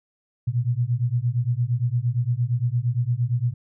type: beating tone pair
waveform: sine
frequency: 116.9 / 125.6 Hz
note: A#2 / B2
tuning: +5 / +30 cents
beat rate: 8.7 Hz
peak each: -23 dBFS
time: 0.47-3.54 s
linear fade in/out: 10 ms
effects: none